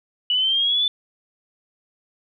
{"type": "linear sweep", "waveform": "sine", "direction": "up", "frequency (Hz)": [2936, 3520], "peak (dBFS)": -17, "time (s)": [0.3, 0.88], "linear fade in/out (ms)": 2, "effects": []}